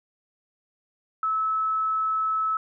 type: tone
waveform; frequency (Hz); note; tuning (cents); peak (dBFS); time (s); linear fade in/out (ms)
sine; 1300; E6; -24; -22; 1.23-2.57; 2
effects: none